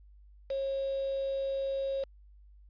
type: tone with quantisation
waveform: sine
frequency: 543 Hz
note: C#5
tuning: 36 cents flat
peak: -30 dBFS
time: 0.5-2.04 s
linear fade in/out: 5 ms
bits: 7
effects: added 50 Hz sine -53 dBFS peak until 2.69 s + resampled to 11025 Hz